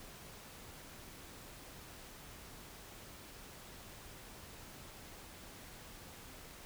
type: silence
effects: pink hiss -53 dBFS RMS until 6.65 s